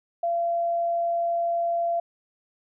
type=tone; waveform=sine; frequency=683 Hz; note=F5; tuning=39 cents flat; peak=-22 dBFS; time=0.23-2 s; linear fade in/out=5 ms; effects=none